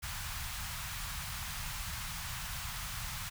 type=band-stop noise; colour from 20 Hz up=pink; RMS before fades=-40 dBFS; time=0.02-3.3 s; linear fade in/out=20 ms; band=150 to 910 Hz; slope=24 dB/octave; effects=none

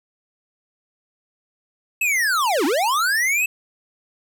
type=linear two-way sweep; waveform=square; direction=down then up; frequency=2647 to 256.8 to 2647 Hz; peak=-18 dBFS; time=2.01-3.46 s; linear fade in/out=5 ms; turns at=2.65 s; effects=none

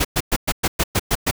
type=noise bursts; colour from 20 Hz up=pink; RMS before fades=-18 dBFS; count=9; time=0-1.312 s; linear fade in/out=10 ms; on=48 ms; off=110 ms; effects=none

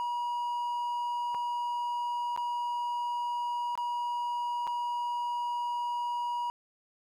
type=tone with dropouts; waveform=triangle; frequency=961 Hz; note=B5; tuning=48 cents flat; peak=-28 dBFS; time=0-6.5 s; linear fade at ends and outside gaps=0 ms; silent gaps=1.345-1.348 / 2.363-2.375 / 3.754-3.776 / 4.669-4.675 s; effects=none

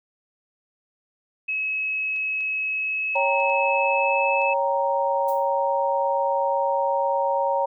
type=tone with pitch glide; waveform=sine; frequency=2570 to 2609 Hz; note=E7 to E7; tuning=-45 to -18 cents; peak=-23 dBFS; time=1.48-4.54 s; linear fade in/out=10 ms; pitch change=+27 cents; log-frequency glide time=2.7-4.36 s
type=clicks; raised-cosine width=0.2 ms; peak=-32 dBFS; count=6; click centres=2.163 / 2.407 / 3.158 / 3.402 / 3.497 / 4.418 s
type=chord; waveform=sine; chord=G diminished; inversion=second; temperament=equal; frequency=554.4 / 784 / 932.3 Hz; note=Db5 / G5 / Bb5; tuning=0 / 0 / 0 cents; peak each=-23 / -28 / -23 dBFS; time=3.15-7.66 s; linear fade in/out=10 ms
type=noise with exponential decay; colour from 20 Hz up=violet; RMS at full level=-38 dBFS; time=5.28-5.51 s; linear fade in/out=5 ms; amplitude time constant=50 ms
effects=none

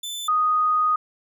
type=tone pair in turn; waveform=sawtooth / sine; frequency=3522 / 1243 Hz; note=A7 / D#6; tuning=+1 / -2 cents; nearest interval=octave + tritone; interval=1803 cents; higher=first; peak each=-26 / -17 dBFS; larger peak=second; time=0.03-0.28 / 0.28-0.96 s; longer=second; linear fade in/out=5 ms; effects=none

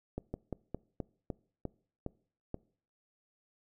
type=slowing click train; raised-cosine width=2 ms; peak=-23 dBFS; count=9; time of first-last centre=0.18-2.544 s; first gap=160 ms; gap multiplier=1.17; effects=noise-tail reverb RT60 0.5 s tail -23 dB re dry

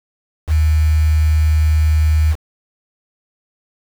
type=tone with quantisation; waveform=sine; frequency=77.5 Hz; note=D#2; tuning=6 cents flat; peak=-10 dBFS; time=0.47-2.36 s; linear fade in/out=50 ms; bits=5; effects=none

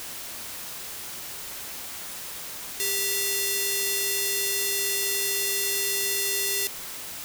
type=ring-modulated tone; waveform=5% pulse; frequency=1568 Hz; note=G6; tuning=in tune; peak=-10 dBFS; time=2.8-6.67 s; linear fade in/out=0 ms; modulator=1170 Hz; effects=white hiss -37 dBFS RMS until 7.24 s

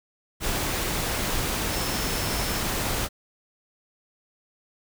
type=tone in noise; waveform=sine; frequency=5300 Hz; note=E8; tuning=9 cents sharp; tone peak=-37 dBFS; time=1.69-2.63 s; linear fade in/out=50 ms; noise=pink; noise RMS=-27 dBFS; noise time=0.4-3.09 s; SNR=-13 dB; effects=none

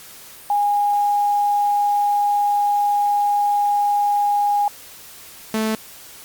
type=tone pair in turn; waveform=sine / sawtooth; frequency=820 / 219.1 Hz; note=G#5 / A3; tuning=-22 / -7 cents; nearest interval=octave + major seventh; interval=2285 cents; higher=first; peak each=-15 dBFS; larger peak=neither; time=0.5-4.68 / 5.54-5.75 s; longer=first; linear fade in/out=2 ms; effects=white hiss -41 dBFS RMS until 6.24 s + Opus 48 kbps

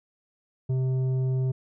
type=tone with tanh clipping; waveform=sine; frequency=130 Hz; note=C3; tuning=11 cents flat; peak=-24 dBFS; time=0.69-1.52 s; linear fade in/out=10 ms; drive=8 dB; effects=none

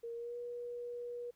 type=tone with pitch glide; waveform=sine; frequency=466.2 to 481.8 Hz; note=A#4 to B4; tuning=0 to -43 cents; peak=-40 dBFS; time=0.03-1.31 s; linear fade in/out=10 ms; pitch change=+57 cents; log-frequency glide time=0.14-0.37 s; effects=pink hiss -74 dBFS RMS until 1.35 s

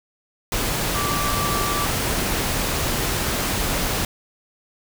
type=tone in noise; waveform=sine; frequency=1164 Hz; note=D6; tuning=16 cents flat; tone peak=-25 dBFS; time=0.95-1.85 s; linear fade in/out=2 ms; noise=pink; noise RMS=-23 dBFS; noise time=0.52-4.05 s; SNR=-5 dB; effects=none

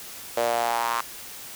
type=tone with high-pass filter sweep; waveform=sawtooth; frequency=117.6 Hz; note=A#2; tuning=16 cents sharp; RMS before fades=-25 dBFS; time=0.37-1.01 s; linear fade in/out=5 ms; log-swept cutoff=550 to 1100 Hz; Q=4.2; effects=white hiss -40 dBFS RMS until 1.55 s

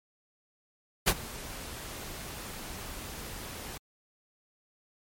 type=noise with ADSR envelope; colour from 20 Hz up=pink; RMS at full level=-21 dBFS; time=1.06-3.78 s; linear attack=21 ms; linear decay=53 ms; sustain=-20 dB; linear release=9 ms; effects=MP3 64 kbps

